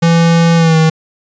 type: tone with pitch glide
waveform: square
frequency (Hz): 167.4 to 159.66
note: E3 to D#3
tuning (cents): +27 to +45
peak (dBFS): -7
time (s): 0.02-0.9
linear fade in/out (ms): 10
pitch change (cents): -82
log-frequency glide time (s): 0.56-0.77
effects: resampled to 16000 Hz